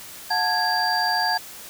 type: tone cluster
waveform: sine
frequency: 724 / 878 / 1655 / 4696 Hz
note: F#5 / A5 / G#6 / D8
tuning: -38 / -4 / -6 / -1 cents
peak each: -25 dBFS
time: 0.3-1.38 s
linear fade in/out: 10 ms
effects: white hiss -40 dBFS RMS until 1.69 s